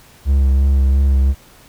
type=tone with vibrato; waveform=triangle; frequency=67.9 Hz; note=C#2; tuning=35 cents flat; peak=-8 dBFS; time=0.25-1.35 s; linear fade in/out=50 ms; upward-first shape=sine; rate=2.9 Hz; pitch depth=28 cents each way; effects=pink hiss -46 dBFS RMS until 1.68 s